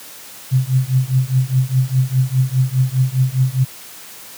sine tone with tremolo, 130 Hz, C3, 11 cents flat, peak -8 dBFS, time 0.51-3.65 s, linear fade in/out 20 ms, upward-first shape triangle, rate 4.9 Hz, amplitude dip 100%, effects white hiss -37 dBFS RMS until 4.37 s + high-pass 80 Hz 12 dB/octave

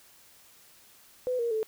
sine tone with pitch steps, 503 / 469.3 / 437.9 Hz, B4 / A#4 / A4, +32 / +12 / -8 cents, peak -26 dBFS, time 1.27-1.63 s, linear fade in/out 0 ms, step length 120 ms, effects white hiss -57 dBFS RMS until 1.67 s

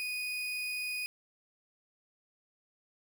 35% pulse tone, 2482 Hz, D#7, 5 cents flat, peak -32 dBFS, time 0-1.06 s, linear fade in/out 0 ms, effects none

